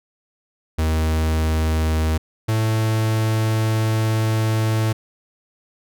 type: tone pair in turn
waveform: 45% pulse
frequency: 79.2 / 110.32 Hz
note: D#2 / A2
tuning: +31 / +5 cents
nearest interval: tritone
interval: 574 cents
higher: second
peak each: -17 dBFS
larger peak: neither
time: 0.78-2.18 / 2.48-4.93 s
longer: second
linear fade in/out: 10 ms
effects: none